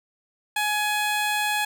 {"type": "tone", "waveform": "15% pulse", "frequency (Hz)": 840, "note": "G#5", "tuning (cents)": 19, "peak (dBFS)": -16, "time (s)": [0.56, 1.65], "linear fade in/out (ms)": 5, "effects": []}